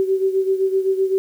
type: beating tone pair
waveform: sine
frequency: 381.5 / 389.3 Hz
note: G4 / G4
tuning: -47 / -12 cents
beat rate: 7.8 Hz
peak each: -17 / -22 dBFS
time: 0-1.18 s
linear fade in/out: 0 ms
effects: 8-bit